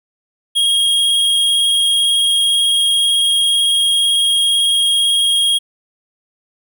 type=tone with vibrato; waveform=square; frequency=3266 Hz; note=G#7; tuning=30 cents flat; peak=-12 dBFS; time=0.55-5.59 s; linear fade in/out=20 ms; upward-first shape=sine; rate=18 Hz; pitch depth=15 cents each way; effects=none